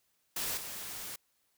white noise with level steps, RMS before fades -35 / -42 dBFS, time 0.36-1.16 s, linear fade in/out 5 ms, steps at 0.57 s, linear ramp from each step 5 ms, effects white hiss -75 dBFS RMS until 1.57 s

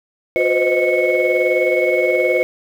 sine tone cluster, 360.2 / 502 / 521 / 621 / 2204 Hz, F#4 / B4 / C5 / D#5 / C#7, -46 / +28 / -7 / -3 / -11 cents, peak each -19 dBFS, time 0.36-2.43 s, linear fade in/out 0 ms, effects tanh soft clip ceiling -5 dBFS + 7-bit

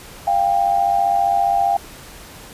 sine tone pair together, 697.9 / 793 Hz, F5 / G5, -1 / +20 cents, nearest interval major second, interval 221 cents, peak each -18 / -16 dBFS, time 0.27-1.77 s, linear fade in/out 5 ms, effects pink hiss -39 dBFS RMS until 2.53 s + resampled to 32000 Hz

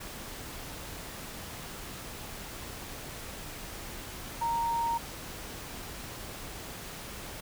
sine tone in noise, 929 Hz, A#5, 6 cents flat, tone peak -27 dBFS, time 4.41-4.98 s, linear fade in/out 10 ms, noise pink, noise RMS -42 dBFS, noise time 0-7.41 s, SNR +12 dB, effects none

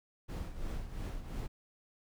brown noise with tremolo, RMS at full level -36 dBFS, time 0.28-1.48 s, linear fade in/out 20 ms, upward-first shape triangle, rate 2.9 Hz, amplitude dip 70%, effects none

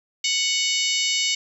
harmonic tone, 740 Hz, F#5, in tune, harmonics 3 / 4 / 5 / 6 / 7 / 8 / 9 / 10, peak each -27 / -25 / -29 / -29 / -30 / -29 / -35 / -30 dBFS, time 0.24-1.35 s, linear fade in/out 5 ms, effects 9-bit

